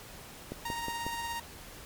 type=click train; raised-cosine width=2 ms; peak=-23 dBFS; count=4; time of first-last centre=0.52-1.065 s; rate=5.5 Hz
type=tone with tremolo; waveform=sawtooth; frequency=932.3 Hz; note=A#5; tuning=in tune; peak=-29 dBFS; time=0.65-1.4 s; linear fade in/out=5 ms; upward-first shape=triangle; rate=17 Hz; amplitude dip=35%
effects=pink hiss -48 dBFS RMS until 1.85 s + MP3 96 kbps